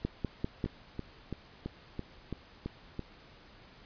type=two click trains; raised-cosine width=3 ms; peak=-18 / -23 dBFS; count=4 / 8; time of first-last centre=0.05-0.642 / 0.66-2.993 s; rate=5.07 / 3 Hz; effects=pink hiss -56 dBFS RMS until 3.85 s + resampled to 11025 Hz